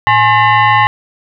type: tone with frequency modulation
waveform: sine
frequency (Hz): 113.2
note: A2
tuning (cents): +50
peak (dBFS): -6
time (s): 0.07-0.87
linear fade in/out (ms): 0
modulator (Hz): 955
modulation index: 2
effects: none